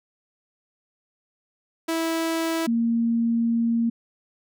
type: tone pair in turn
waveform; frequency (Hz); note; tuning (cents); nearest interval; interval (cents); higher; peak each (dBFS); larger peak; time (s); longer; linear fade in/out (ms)
sawtooth / sine; 327.5 / 231.6; E4 / A#3; -11 / -11; tritone; 600; first; -19; neither; 1.88-2.67 / 2.67-3.9; second; 10
effects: none